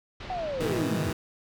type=low-pass noise; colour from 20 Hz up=pink; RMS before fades=-40 dBFS; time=0.2-0.82 s; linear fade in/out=5 ms; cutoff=4400 Hz; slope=24 dB/octave
type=linear sweep; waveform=sine; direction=down; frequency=758 to 68.8 Hz; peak=-29 dBFS; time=0.3-1.1 s; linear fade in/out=0 ms
type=chord; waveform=15% pulse; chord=E major seventh; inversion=first; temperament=equal with one note detuned; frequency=104.97 / 123.47 / 155.56 / 164.81 Hz; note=G#2 / B2 / D#3 / E3; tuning=+19 / 0 / 0 / 0 cents; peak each=-27 dBFS; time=0.6-1.13 s; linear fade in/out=5 ms
effects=none